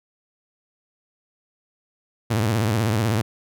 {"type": "tone with vibrato", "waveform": "sawtooth", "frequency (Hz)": 109.9, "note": "A2", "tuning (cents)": -2, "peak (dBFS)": -15, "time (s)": [2.3, 3.22], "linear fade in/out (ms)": 10, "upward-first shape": "sine", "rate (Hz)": 16, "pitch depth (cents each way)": 150, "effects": []}